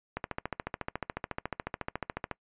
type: click train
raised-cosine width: 0.5 ms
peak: -17 dBFS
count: 31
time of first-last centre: 0.17-2.313 s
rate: 14 Hz
effects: noise-tail reverb RT60 0.1 s tail -23 dB re dry + resampled to 8000 Hz